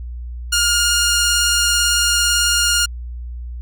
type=tone with vibrato; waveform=10% pulse; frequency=1417 Hz; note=F6; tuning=25 cents sharp; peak=-5 dBFS; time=0.52-2.86 s; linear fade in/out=10 ms; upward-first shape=square; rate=18 Hz; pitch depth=10 cents each way; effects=added 60 Hz sine -26 dBFS peak until 3.61 s